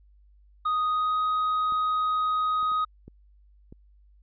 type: tone with pitch glide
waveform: triangle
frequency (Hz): 1244.5 to 1253.9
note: D#6 to D#6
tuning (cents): 0 to +13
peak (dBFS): -21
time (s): 0.65-2.85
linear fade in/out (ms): 10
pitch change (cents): +13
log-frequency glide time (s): 0.87-1.2
type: clicks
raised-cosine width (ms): 3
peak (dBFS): -35 / -39 / -39 / -31 / -32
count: 5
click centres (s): 1.723 / 2.628 / 2.718 / 3.08 / 3.725
effects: added 50 Hz sine -54 dBFS peak until 4.22 s + resampled to 11025 Hz